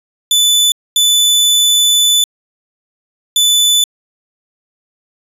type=tone bursts at uneven times; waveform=sawtooth; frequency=3494 Hz; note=A7; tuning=13 cents flat; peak=-5 dBFS; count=3; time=0.31-0.72 / 0.96-2.24 / 3.36-3.84 s; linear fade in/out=2 ms; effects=resampled to 32000 Hz